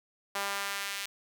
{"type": "tone with high-pass filter sweep", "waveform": "sawtooth", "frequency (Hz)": 199.2, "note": "G3", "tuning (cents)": 28, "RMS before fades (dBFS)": -35, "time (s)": [0.35, 1.06], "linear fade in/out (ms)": 5, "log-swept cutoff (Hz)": [860, 2400], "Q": 1, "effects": []}